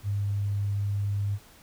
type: tone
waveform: sine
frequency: 101.1 Hz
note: G#2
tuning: 46 cents flat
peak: -25 dBFS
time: 0.03-1.39 s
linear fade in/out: 50 ms
effects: pink hiss -54 dBFS RMS until 1.62 s